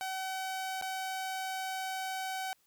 sawtooth tone with dropouts, 759 Hz, F#5, 44 cents sharp, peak -31 dBFS, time 0.01-2.53 s, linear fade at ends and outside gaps 0 ms, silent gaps 0.813-0.823 s, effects white hiss -71 dBFS RMS until 2.66 s

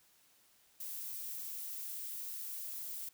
violet noise, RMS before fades -43 dBFS, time 0.8-3.09 s, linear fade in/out 5 ms, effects white hiss -68 dBFS RMS until 3.13 s

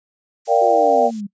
violet noise, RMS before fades -34 dBFS, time 0.45-1.21 s, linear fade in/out 10 ms
sine chord, G minor seventh, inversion first, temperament equal, 466.2 / 587.3 / 698.5 / 784 Hz, Bb4 / D5 / F5 / G5, 0 / 0 / 0 / 0 cents, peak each -17 dBFS, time 0.47-1.11 s, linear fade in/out 50 ms
sine exponential sweep, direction down, 378.6 to 196 Hz, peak -24 dBFS, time 0.61-1.27 s, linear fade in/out 10 ms
effects noise-tail reverb RT60 0.1 s tail -24 dB re dry + resampled to 16000 Hz

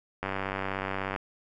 click train, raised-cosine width 0.5 ms, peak -16 dBFS, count 91, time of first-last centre 0.23-1.162 s, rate 96.6 Hz, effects none

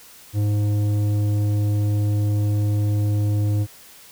sine tone with tanh clipping, 103.83 Hz, G#2, in tune, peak -19 dBFS, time 0.33-3.67 s, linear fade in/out 50 ms, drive 10 dB, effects white hiss -46 dBFS RMS until 4.11 s

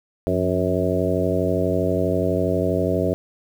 harmonic tone with a mistuned harmonic, 92.3 Hz, F#2, 4 cents flat, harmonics 1 / 2 / 3 / 4 / 5 / 6 / 7, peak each -26 / -26 / -26 / -26 / -26 / -26 / -26 dBFS, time 0.27-3.14 s, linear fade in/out 0 ms, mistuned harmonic 2, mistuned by -77 cents, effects 8-bit

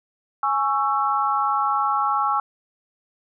sine chord, C# minor, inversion second, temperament just, 831.5 / 1108.7 / 1330.5 Hz, G#5 / C#6 / E6, +2 / 0 / +16 cents, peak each -23 dBFS, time 0.43-2.4 s, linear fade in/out 2 ms, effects none

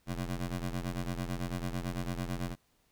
20% pulse ring-modulated tone, 88 Hz, F2, 14 cents sharp, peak -26 dBFS, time 0.06-2.56 s, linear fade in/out 50 ms, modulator 48.5 Hz, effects pink hiss -71 dBFS RMS until 2.91 s

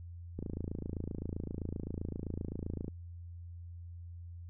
click train, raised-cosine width 3 ms, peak -25 dBFS, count 70, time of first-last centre 0.39-2.881 s, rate 27.7 Hz, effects added 86 Hz sine -44 dBFS peak until 4.49 s

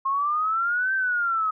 sine exponential two-way sweep, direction up then down, 1069 to 1568 to 1262 Hz, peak -21 dBFS, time 0.05-1.51 s, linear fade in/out 10 ms, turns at 0.94 s, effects none

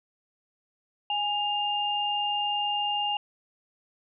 sine tone pair together, 825 / 2809 Hz, G#5 / F7, -12 / +9 cents, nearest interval octave + major sixth, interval 2121 cents, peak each -28 dBFS, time 1.1-3.17 s, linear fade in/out 2 ms, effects none

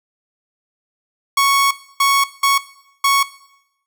sawtooth tone bursts at uneven times, 1108.7 Hz, C#6, in tune, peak -8 dBFS, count 4, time 1.37-1.71 / 2-2.24 / 2.43-2.58 / 3.04-3.23 s, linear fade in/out 5 ms, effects noise-tail reverb RT60 0.8 s tail -17 dB re dry

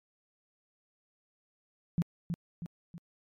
sine tone with echo, 170.2 Hz, F3, 44 cents flat, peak -24 dBFS, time 1.98-2.02 s, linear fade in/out 0 ms, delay 320 ms, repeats 3, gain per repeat -6 dB, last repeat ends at 2.98 s, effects MP3 64 kbps

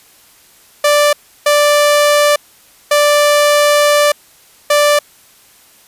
sawtooth tone bursts at uneven times, 587.3 Hz, D5, in tune, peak -4 dBFS, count 4, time 0.84-1.13 / 1.46-2.36 / 2.91-4.12 / 4.7-4.99 s, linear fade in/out 5 ms, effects white hiss -46 dBFS RMS until 5.87 s + resampled to 32000 Hz

